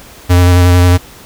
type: tone with vibrato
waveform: square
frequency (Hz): 89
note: F2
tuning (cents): +33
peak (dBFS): -5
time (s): 0.29-0.98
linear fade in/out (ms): 20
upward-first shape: square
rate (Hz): 11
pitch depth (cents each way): 15
effects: pink hiss -36 dBFS RMS until 1.25 s